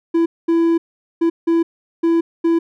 triangle tone bursts at uneven times, 333.3 Hz, E4, 19 cents sharp, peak -10 dBFS, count 6, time 0.14-0.26 / 0.48-0.78 / 1.21-1.3 / 1.47-1.63 / 2.03-2.21 / 2.44-2.59 s, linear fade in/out 10 ms, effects none

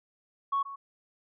sine tone with echo, 1108.7 Hz, C#6, in tune, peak -24 dBFS, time 0.52-0.63 s, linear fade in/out 10 ms, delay 130 ms, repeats 1, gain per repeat -14 dB, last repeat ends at 0.76 s, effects tanh soft clip ceiling -21 dBFS

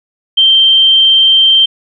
sine tone, 3139 Hz, G7, 2 cents sharp, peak -4 dBFS, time 0.37-1.66 s, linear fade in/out 10 ms, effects none

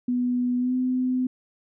sine tone with pitch glide, 246.9 to 254.3 Hz, B3 to C4, 0 to -49 cents, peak -21 dBFS, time 0.08-1.27 s, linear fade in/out 5 ms, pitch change +51 cents, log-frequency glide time 0.58-0.74 s, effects none

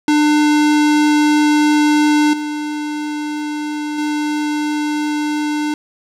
square tone with level steps, 299.5 Hz, D4, 34 cents sharp, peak -11 / -21 / -17 dBFS, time 0.08-5.74 s, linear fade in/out 2 ms, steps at 2.33 / 3.98 s, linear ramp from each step 5 ms, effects low-pass 8000 Hz 12 dB/octave + 8-bit

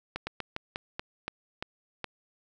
slowing click train, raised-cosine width 0.3 ms, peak -17 dBFS, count 9, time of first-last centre 0.16-2.043 s, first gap 110 ms, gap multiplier 1.21, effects none

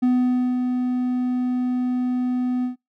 triangle tone with ADSR envelope, 250 Hz, B3, 21 cents sharp, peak -13 dBFS, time 0.02-2.76 s, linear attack 13 ms, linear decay 530 ms, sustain -5 dB, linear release 120 ms, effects noise-tail reverb RT60 0.2 s tail -25 dB re dry

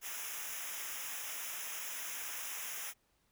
white noise with comb filter, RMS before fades -42 dBFS, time 0.01-2.94 s, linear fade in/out 50 ms, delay 0.23 ms, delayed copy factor -0.95, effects pink hiss -75 dBFS RMS until 3.31 s

